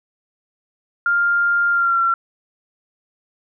sine tone with pitch glide, 1400 to 1361.7 Hz, F6 to F6, +4 to -44 cents, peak -14 dBFS, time 1.06-2.14 s, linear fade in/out 2 ms, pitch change -48 cents, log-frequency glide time 1.71-2.01 s, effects none

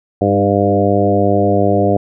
harmonic tone with a mistuned harmonic, 100.4 Hz, G2, 42 cents sharp, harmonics 1 / 2 / 3 / 4 / 5 / 6 / 7, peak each -18 / -18 / -18 / -18 / -18 / -18 / -18 dBFS, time 0.21-1.97 s, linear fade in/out 5 ms, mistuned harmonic 3, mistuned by +16 cents, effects none

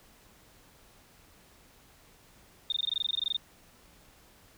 sine tone bursts, 3656 Hz, A#7, 34 cents flat, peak -26 dBFS, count 16, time 2.7-3.367 s, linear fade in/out 2 ms, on 22 ms, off 21 ms, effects pink hiss -59 dBFS RMS until 4.57 s

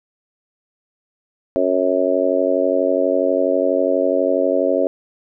harmonic tone, 92.2 Hz, F#2, 6 cents flat, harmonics 3 / 4 / 5 / 6 / 7, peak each -22 / -23 / -23 / -18 / -21 dBFS, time 1.56-4.87 s, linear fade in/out 0 ms, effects none

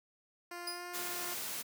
10% pulse tone with pitch glide, 349.2 to 353.5 Hz, F4 to F4, 0 to +21 cents, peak -34 dBFS, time 0.51-1.34 s, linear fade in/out 5 ms, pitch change +21 cents, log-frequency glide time 0.67-0.85 s
sawtooth tone with exponential decay, 4973 Hz, D#8, 2 cents flat, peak -32 dBFS, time 0.67-0.94 s, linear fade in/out 5 ms, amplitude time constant 57 ms
white noise, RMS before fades -40 dBFS, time 0.93-1.63 s, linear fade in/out 20 ms
effects high-pass 150 Hz 12 dB/octave

